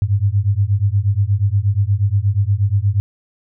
sine beating tone pair, 96.6 / 105 Hz, G2 / G#2, -25 / +19 cents, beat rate 8.4 Hz, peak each -16 dBFS, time 0.02-3 s, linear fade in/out 0 ms, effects none

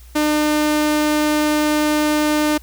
sawtooth tone, 301.7 Hz, D4, 47 cents sharp, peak -11 dBFS, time 0.15-2.58 s, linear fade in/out 10 ms, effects added 60 Hz sine -39 dBFS peak until 2.62 s + white hiss -50 dBFS RMS until 2.62 s

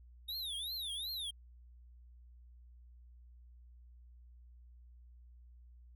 square tone with vibrato, 3700 Hz, A#7, 14 cents flat, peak -39 dBFS, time 0.28-1.31 s, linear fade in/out 10 ms, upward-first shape triangle, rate 2.7 Hz, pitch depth 260 cents each way, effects added 60 Hz sine -55 dBFS peak until 5.95 s

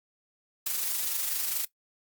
blue noise with amplitude modulation, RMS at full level -28 dBFS, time 0.66-1.65 s, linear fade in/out 5 ms, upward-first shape sine, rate 24.6 Hz, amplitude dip 45%, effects noise-tail reverb RT60 0.1 s tail -19 dB re dry + Opus 48 kbps

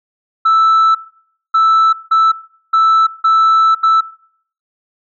sine tone bursts at uneven times, 1318.5 Hz, E6, in tune, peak -5 dBFS, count 6, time 0.45-0.95 / 1.54-1.93 / 2.11-2.32 / 2.73-3.07 / 3.24-3.75 / 3.83-4.01 s, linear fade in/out 10 ms, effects noise-tail reverb RT60 0.6 s tail -21 dB re dry + tanh soft clip ceiling -6 dBFS

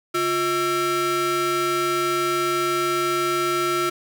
45% pulse ring-modulated tone, 494 Hz, B4, in tune, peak -17 dBFS, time 0.14-3.9 s, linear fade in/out 10 ms, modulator 846 Hz, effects none

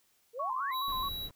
sine exponential sweep, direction up, 440 to 2316 Hz, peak -36 dBFS, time 0.33-0.75 s, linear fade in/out 50 ms
sine tone with vibrato, 1075 Hz, C6, 47 cents sharp, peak -32 dBFS, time 0.39-1.09 s, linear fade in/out 10 ms, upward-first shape square, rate 4.7 Hz, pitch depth 60 cents each way
square tone, 3900 Hz, B7, 23 cents flat, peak -37 dBFS, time 0.71-1.3 s, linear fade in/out 50 ms
brown noise, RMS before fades -45 dBFS, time 0.88-1.31 s, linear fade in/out 2 ms
effects white hiss -70 dBFS RMS until 1.35 s

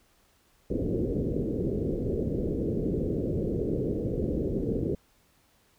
white low-pass noise, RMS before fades -29 dBFS, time 0.7-4.95 s, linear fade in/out 5 ms, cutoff 480 Hz, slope 48 dB/octave, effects pink hiss -65 dBFS RMS until 5.78 s

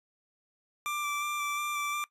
25% pulse tone with vibrato, 1176 Hz, D6, 2 cents sharp, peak -27 dBFS, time 0.86-2.04 s, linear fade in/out 0 ms, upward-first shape square, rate 2.8 Hz, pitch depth 12 cents each way, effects noise-tail reverb RT60 0.1 s tail -19 dB re dry + resampled to 32000 Hz

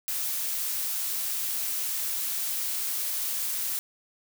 blue noise, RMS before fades -30 dBFS, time 0.08-3.79 s, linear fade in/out 0 ms, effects none

